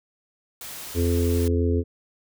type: noise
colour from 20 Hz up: white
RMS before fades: -37 dBFS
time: 0.61-1.48 s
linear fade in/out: 2 ms
type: harmonic tone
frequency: 85.5 Hz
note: F2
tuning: 36 cents flat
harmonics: 1 / 3 / 4 / 5 / 6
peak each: -21 / -26 / -30 / -26 / -37 dBFS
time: 0.94-1.84 s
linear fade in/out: 50 ms
effects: none